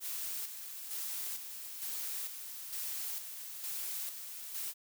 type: noise with tremolo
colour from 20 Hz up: blue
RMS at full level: -39 dBFS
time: 0-4.74 s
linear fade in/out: 50 ms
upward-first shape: square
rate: 1.1 Hz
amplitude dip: 50%
effects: none